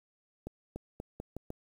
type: accelerating click train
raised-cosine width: 2 ms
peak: -26 dBFS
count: 6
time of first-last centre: 0.47-1.504 s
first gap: 290 ms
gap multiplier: 0.83
effects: 9-bit